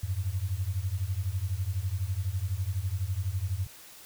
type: beating tone pair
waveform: sine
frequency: 88.4 / 100.4 Hz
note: F2 / G2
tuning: +22 / +42 cents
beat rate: 12 Hz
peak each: -31 dBFS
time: 0.03-3.67 s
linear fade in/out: 5 ms
effects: white hiss -50 dBFS RMS until 4.05 s